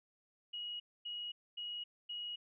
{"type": "tone bursts", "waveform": "sine", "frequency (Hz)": 2899, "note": "F#7", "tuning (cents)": -36, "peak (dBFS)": -40, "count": 4, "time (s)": [0.53, 2.36], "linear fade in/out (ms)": 10, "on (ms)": 270, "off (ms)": 250, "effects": []}